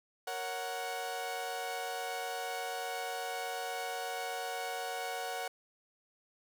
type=chord; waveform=sawtooth; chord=F# major; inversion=first; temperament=equal; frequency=466.2 / 554.4 / 740 Hz; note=A#4 / C#5 / F#5; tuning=0 / 0 / 0 cents; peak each=-39 / -40 / -34 dBFS; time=0.27-5.48 s; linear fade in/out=5 ms; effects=none